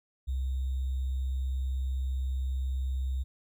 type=tone with sample-and-hold; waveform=sine; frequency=65.41 Hz; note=C2; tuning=in tune; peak=-28 dBFS; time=0.27-3.24 s; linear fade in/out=20 ms; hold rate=3675 Hz; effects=none